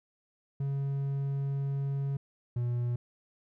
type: tone pair in turn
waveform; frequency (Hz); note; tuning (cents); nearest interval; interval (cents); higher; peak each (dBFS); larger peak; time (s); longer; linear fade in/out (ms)
triangle; 138.59 / 120.89; C#3 / B2; 0 / -37; major second; 237; first; -27 / -26; second; 0.6-2.17 / 2.56-2.96; first; 5
effects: none